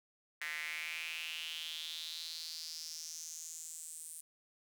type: tone with high-pass filter sweep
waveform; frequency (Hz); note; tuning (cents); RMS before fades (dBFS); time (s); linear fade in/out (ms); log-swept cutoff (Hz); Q
square; 80.4; E2; -43; -44; 0.41-4.21; 5; 1900 to 9200; 5.1
effects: none